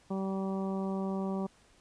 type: harmonic tone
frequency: 192.6 Hz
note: G3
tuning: 30 cents flat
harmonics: 1 / 2 / 3 / 4 / 5 / 6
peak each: -32 / -38 / -42 / -44 / -46 / -48 dBFS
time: 0.1-1.47 s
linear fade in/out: 10 ms
effects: pink hiss -63 dBFS RMS until 1.8 s + resampled to 22050 Hz